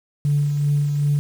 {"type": "tone with tremolo", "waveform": "sine", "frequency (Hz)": 145.1, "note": "D3", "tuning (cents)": -21, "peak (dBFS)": -14, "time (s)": [0.25, 1.19], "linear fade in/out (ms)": 0, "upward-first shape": "sine", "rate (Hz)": 2.6, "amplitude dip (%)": 40, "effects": ["tanh soft clip ceiling -11 dBFS", "7-bit"]}